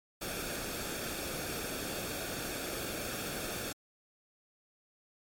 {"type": "noise with comb filter", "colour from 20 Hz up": "pink", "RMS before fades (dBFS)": -38, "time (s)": [0.21, 3.73], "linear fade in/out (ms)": 10, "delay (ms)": 1, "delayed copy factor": -0.6, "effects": ["MP3 64 kbps"]}